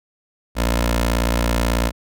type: tone with notch filter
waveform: 15% pulse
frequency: 58.27 Hz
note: A#1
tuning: in tune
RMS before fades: -19 dBFS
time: 0.55-1.92 s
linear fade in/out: 50 ms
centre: 140 Hz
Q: 0.75
effects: none